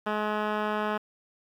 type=tone with low-pass filter; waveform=10% pulse; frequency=211.8 Hz; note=G#3; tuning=34 cents sharp; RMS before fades=-29 dBFS; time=0.06-0.98 s; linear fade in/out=10 ms; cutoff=2000 Hz; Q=1.7; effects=9-bit